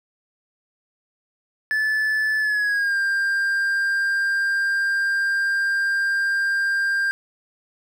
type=tone with pitch glide; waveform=triangle; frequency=1738 to 1593.8 Hz; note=A6 to G6; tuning=-22 to +28 cents; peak=-17 dBFS; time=1.71-7.11 s; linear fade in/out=0 ms; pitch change=-150 cents; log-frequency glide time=2.39-2.97 s; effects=none